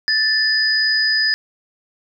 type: tone pair together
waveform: sine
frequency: 1757 / 4981 Hz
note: A6 / D#8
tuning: -3 / +1 cents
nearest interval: octave + tritone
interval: 1804 cents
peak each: -17 dBFS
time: 0.08-1.34 s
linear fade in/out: 0 ms
effects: none